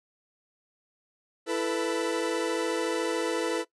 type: chord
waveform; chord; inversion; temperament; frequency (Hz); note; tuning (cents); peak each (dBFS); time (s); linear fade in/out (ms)
40% pulse; E suspended fourth; none; equal with one note detuned; 332.9 / 440 / 493.9; E4 / A4 / B4; +17 / 0 / 0; -30; 1.46-3.65; 50
effects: noise-tail reverb RT60 0.1 s tail -19 dB re dry + resampled to 24000 Hz